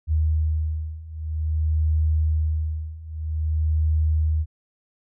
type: beating tone pair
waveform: sine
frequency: 77.78 / 78.29 Hz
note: D#2 / D#2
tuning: 0 / +11 cents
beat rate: 0.51 Hz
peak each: -24 / -22 dBFS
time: 0.07-4.46 s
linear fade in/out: 50 ms
effects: none